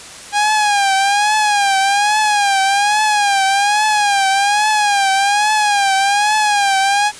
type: tone with vibrato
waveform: sawtooth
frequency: 815 Hz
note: G#5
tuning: 33 cents flat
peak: -8 dBFS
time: 0.32-7.12 s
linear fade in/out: 50 ms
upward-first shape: triangle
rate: 1.2 Hz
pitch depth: 100 cents each way
effects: white hiss -34 dBFS RMS until 7.19 s + resampled to 22050 Hz